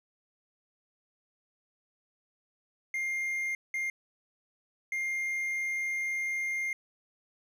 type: tone bursts at uneven times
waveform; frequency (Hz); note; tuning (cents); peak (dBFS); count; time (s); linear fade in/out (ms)
triangle; 2114; C7; +17; -28; 3; 2.94-3.55 / 3.74-3.9 / 4.92-6.73; 2
effects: none